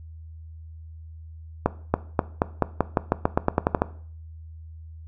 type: accelerating click train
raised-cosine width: 1 ms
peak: -4 dBFS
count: 15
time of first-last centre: 1.66-3.819 s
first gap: 280 ms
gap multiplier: 0.9
effects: noise-tail reverb RT60 0.5 s tail -17 dB re dry + added 80 Hz sine -39 dBFS peak until 5.07 s